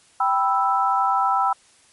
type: chord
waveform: sine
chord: E minor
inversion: first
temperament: equal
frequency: 784 / 987.8 / 1318.5 Hz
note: G5 / B5 / E6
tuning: 0 / 0 / 0 cents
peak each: -21 / -22 / -21 dBFS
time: 0.2-1.53 s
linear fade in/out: 5 ms
effects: white hiss -55 dBFS RMS until 1.92 s + MP3 48 kbps